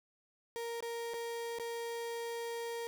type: tone with dropouts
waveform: 35% pulse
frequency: 466.2 Hz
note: A#4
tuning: in tune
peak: -36 dBFS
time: 0.56-2.87 s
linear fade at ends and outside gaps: 0 ms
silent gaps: 0.805-0.825 / 1.136-1.141 / 1.586-1.597 s
effects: none